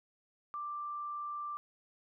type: tone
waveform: sine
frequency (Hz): 1179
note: D6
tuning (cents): +6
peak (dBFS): -37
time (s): 0.54-1.57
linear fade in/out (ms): 0
effects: none